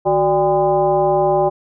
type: tone with frequency modulation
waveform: sine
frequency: 587.3 Hz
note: D5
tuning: in tune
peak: -12 dBFS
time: 0.05-1.5 s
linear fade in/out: 20 ms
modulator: 216 Hz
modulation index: 1.4
effects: none